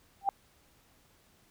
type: tone with exponential growth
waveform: sine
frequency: 790 Hz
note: G5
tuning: 13 cents sharp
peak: -20 dBFS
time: 0.21-0.29 s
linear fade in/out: 1 ms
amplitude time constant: 16 ms
effects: pink hiss -65 dBFS RMS until 1.5 s